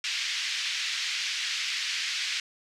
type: band-pass noise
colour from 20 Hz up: pink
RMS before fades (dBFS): -31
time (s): 0.04-2.4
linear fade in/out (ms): 2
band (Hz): 2000 to 5700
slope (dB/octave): 24
effects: none